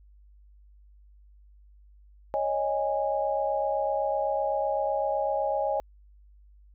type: chord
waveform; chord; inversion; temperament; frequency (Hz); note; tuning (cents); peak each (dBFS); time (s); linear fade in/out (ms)
sine; C# suspended second; none; equal with one note detuned; 554.4 / 622.3 / 823.4; C#5 / D#5 / G#5; 0 / 0 / -15; -29; 2.34-5.8; 0
effects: added 50 Hz sine -52 dBFS peak until 6.74 s